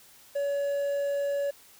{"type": "tone with quantisation", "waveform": "triangle", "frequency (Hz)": 566, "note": "C#5", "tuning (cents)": 36, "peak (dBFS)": -24, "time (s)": [0.35, 1.51], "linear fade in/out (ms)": 10, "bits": 9, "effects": ["white hiss -55 dBFS RMS until 1.79 s"]}